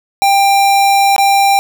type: tone with dropouts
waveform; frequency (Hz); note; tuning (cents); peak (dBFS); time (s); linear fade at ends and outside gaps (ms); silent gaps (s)
square; 792; G5; +18; -8; 0.22-1.59; 0; 1.163-1.181
effects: none